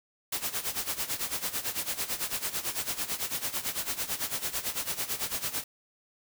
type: noise with tremolo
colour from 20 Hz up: white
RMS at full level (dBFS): -30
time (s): 0.32-5.64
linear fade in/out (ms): 5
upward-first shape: sine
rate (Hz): 9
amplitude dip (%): 80
effects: none